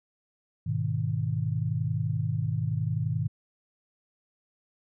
sine chord, G# minor, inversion none, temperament just, 103.83 / 124.59 / 155.74 Hz, G#2 / B2 / D#3, 0 / +16 / +2 cents, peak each -30 dBFS, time 0.66-3.28 s, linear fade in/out 10 ms, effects none

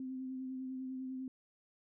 sine tone with vibrato, 260 Hz, C4, 11 cents flat, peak -39 dBFS, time 0-1.28 s, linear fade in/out 2 ms, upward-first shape triangle, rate 10 Hz, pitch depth 24 cents each way, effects none

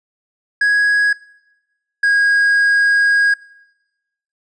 triangle tone pair in turn, 1661.2 / 1639.3 Hz, G#6 / G#6, 0 / -23 cents, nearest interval unison, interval 23 cents, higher first, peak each -9 dBFS, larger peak neither, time 0.61-1.13 / 2.03-3.34 s, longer second, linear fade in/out 5 ms, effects noise-tail reverb RT60 1.0 s tail -22 dB re dry + resampled to 22050 Hz

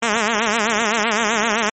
5% pulse tone with vibrato, 220 Hz, A3, in tune, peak -5 dBFS, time 0.02-1.7 s, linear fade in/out 10 ms, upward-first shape sine, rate 7.8 Hz, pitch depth 120 cents each way, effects MP3 32 kbps

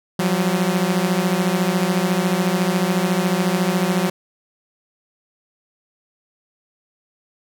sawtooth beating tone pair, 175.6 / 189.6 Hz, F3 / F#3, +10 / +43 cents, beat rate 14 Hz, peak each -16 dBFS, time 0.19-4.1 s, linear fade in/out 5 ms, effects none

